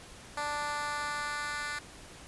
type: tone with high-pass filter sweep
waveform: 10% pulse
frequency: 293.7 Hz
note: D4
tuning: in tune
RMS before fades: -35 dBFS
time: 0.37-1.79 s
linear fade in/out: 5 ms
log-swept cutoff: 780 to 1600 Hz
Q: 1.5
effects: pink hiss -50 dBFS RMS until 2.27 s + resampled to 24000 Hz